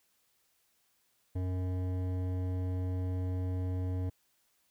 sine tone with hard clipping, 91.8 Hz, F#2, 13 cents flat, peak -33 dBFS, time 1.35-4.1 s, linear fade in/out 10 ms, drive 13 dB, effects white hiss -73 dBFS RMS until 4.7 s

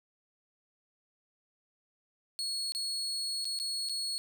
35% pulse tone with dropouts, 4341 Hz, C#8, 37 cents flat, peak -31 dBFS, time 2.39-4.18 s, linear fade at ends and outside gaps 0 ms, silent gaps 2.721-2.749 / 3.445-3.453 / 3.589-3.599 / 3.888-3.895 s, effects none

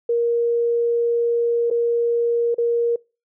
sine tone with dropouts, 470.3 Hz, A#4, 15 cents sharp, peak -16 dBFS, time 0.09-2.96 s, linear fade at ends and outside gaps 5 ms, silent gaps 1.702-1.71 / 2.545-2.582 s, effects noise-tail reverb RT60 0.3 s tail -25 dB re dry

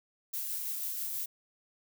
violet noise with tremolo, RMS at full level -35 dBFS, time 0.33-1.26 s, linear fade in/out 10 ms, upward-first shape sine, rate 6.1 Hz, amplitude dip 25%, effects none

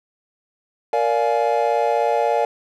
triangle chord, Bb dominant seventh, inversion none, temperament just, 466.2 / 582.7 / 699.2 / 839.1 Hz, Bb4 / D5 / F5 / Ab5, 0 / -14 / +2 / +18 cents, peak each -20 dBFS, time 0.93-2.45 s, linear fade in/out 2 ms, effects none

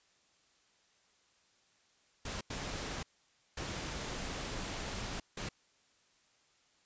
pink noise bursts at uneven times, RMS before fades -40 dBFS, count 4, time 2.25-2.41 / 2.5-3.03 / 3.57-5.2 / 5.37-5.49 s, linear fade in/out 5 ms, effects white hiss -70 dBFS RMS until 6.85 s + resampled to 16000 Hz

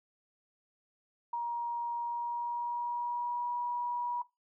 sine tone with pitch glide, 946 to 965.9 Hz, A#5 to B5, +25 to -39 cents, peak -31 dBFS, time 1.33-4.22 s, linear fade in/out 5 ms, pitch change +36 cents, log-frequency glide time 1.98-3.51 s, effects noise-tail reverb RT60 0.2 s tail -18 dB re dry

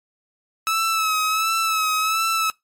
sawtooth tone with vibrato, 1299 Hz, E6, 26 cents flat, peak -15 dBFS, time 0.67-2.5 s, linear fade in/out 0 ms, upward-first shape sine, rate 1.4 Hz, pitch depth 43 cents each way, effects noise-tail reverb RT60 0.2 s tail -26 dB re dry + MP3 64 kbps

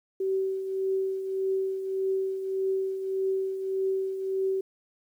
sine tone with tremolo, 383.2 Hz, G4, 39 cents flat, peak -23 dBFS, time 0.2-4.61 s, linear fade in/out 5 ms, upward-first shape triangle, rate 1.7 Hz, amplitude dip 60%, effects 10-bit

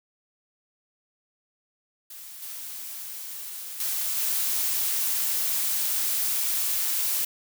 blue noise with level steps, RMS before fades -42 / -37 / -28 / -26 dBFS, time 2.1-7.25 s, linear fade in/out 5 ms, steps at 2.42 / 3.8 / 4.17 s, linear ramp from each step 2 ms, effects none

